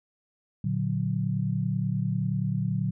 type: chord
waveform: sine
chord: Bb augmented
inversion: none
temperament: equal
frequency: 116.54 / 146.83 / 185 Hz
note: Bb2 / D3 / F#3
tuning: 0 / 0 / 0 cents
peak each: -29 dBFS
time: 0.64-2.91 s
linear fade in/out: 5 ms
effects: none